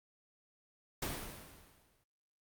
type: noise with exponential decay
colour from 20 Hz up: pink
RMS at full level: -36 dBFS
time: 1.02-2.04 s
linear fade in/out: 5 ms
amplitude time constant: 220 ms
effects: Opus 48 kbps